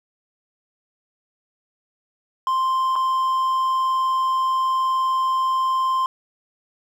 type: tone with dropouts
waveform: triangle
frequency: 1046.5 Hz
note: C6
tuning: in tune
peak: -16 dBFS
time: 2.47-6.06 s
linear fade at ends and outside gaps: 1 ms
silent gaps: 2.956-2.961 s
effects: none